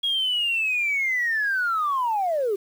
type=linear sweep; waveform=sine; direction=down; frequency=3308 to 376.6 Hz; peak=-20 dBFS; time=0.03-2.56 s; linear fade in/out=10 ms; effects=tanh soft clip ceiling -16 dBFS + 8-bit